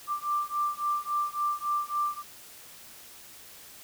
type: beating tone pair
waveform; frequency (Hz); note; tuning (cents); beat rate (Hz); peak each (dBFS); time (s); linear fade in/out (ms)
sine; 1180 / 1183.6; D6 / D6; +8 / +13; 3.6; -30; 0.07-2.23; 50
effects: white hiss -49 dBFS RMS until 3.83 s